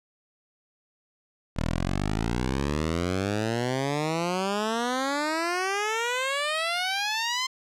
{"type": "exponential sweep", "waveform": "10% pulse", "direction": "up", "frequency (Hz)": [38.45, 1049], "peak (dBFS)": -17, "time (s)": [1.56, 7.47], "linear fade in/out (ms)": 10, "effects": ["low-pass 8000 Hz 12 dB/octave"]}